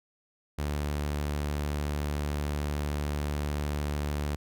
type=tone; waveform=sawtooth; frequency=73.42 Hz; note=D2; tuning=in tune; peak=-25 dBFS; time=0.58-4.36 s; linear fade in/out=10 ms; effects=none